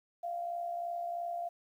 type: tone with amplitude modulation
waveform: sine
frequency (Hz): 692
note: F5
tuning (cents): -16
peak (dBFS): -32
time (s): 0.23-1.49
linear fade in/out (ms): 10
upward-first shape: sine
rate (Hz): 63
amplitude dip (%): 50
effects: 11-bit